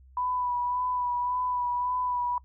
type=tone with vibrato; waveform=sine; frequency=987.8 Hz; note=B5; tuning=in tune; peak=-26 dBFS; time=0.17-2.38 s; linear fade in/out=2 ms; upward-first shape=sine; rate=1.8 Hz; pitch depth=23 cents each way; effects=noise-tail reverb RT60 0.1 s tail -24 dB re dry + added 65 Hz sine -51 dBFS peak until 2.44 s